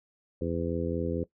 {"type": "harmonic tone", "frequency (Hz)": 84.3, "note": "E2", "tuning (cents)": 39, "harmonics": [1, 2, 3, 4, 5, 6], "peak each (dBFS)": [-35, -35, -35, -35, -35, -35], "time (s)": [0.41, 1.24], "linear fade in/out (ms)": 5, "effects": ["noise-tail reverb RT60 0.1 s tail -18 dB re dry"]}